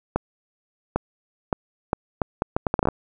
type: accelerating click train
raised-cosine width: 1 ms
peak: -6 dBFS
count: 14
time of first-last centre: 0.16-2.886 s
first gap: 800 ms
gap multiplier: 0.71
effects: none